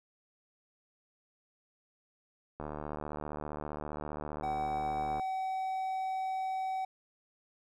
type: click train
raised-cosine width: 1 ms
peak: -25 dBFS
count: 196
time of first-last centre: 2.6-5.197 s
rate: 75.1 Hz
type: tone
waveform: triangle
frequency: 759 Hz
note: F#5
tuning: 44 cents sharp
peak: -30 dBFS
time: 4.43-6.85 s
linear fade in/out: 5 ms
effects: none